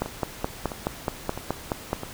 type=two click trains; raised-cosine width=1 ms; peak=-18 / -10 dBFS; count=4 / 10; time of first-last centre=0.06-2.034 / 0.02-1.931 s; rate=1.52 / 4.71 Hz; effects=pink hiss -41 dBFS RMS until 2.13 s